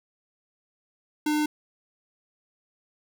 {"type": "tone", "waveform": "square", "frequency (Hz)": 301.5, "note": "D4", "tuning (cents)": 46, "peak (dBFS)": -23, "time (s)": [1.26, 1.46], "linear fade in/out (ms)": 5, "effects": []}